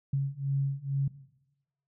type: beating tone pair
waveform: sine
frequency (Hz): 136.9 / 139.1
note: C#3 / C#3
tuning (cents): -21 / +6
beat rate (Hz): 2.2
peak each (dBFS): -30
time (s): 0.13-1.08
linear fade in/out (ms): 5
effects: noise-tail reverb RT60 0.9 s tail -17 dB re dry